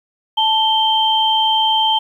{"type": "tone pair together", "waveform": "sine", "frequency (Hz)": [880, 3136], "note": ["A5", "G7"], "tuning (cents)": [0, 0], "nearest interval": "octave + minor seventh", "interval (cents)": 2200, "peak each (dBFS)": -15, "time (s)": [0.37, 1.99], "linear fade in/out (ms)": 10, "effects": ["8-bit"]}